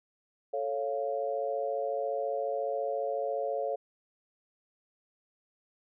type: chord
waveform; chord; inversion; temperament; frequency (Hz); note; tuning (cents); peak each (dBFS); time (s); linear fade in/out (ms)
sine; A augmented; none; equal with one note detuned; 440 / 554.4 / 696; A4 / C#5 / E#5; 0 / 0 / -6; -35 / -32 / -35; 0.53-3.76; 10
effects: none